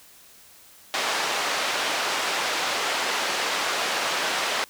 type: band-pass noise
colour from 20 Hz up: pink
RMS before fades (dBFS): -26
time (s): 0.94-4.64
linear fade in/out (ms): 0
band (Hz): 640 to 5500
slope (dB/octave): 12
effects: white hiss -51 dBFS RMS until 4.69 s